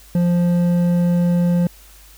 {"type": "tone with hard clipping", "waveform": "triangle", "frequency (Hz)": 174.61, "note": "F3", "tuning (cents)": 0, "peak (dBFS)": -15, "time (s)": [0.15, 1.67], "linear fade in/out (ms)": 2, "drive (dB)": 10, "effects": ["added 50 Hz sine -45 dBFS peak until 2.17 s", "white hiss -47 dBFS RMS until 2.17 s"]}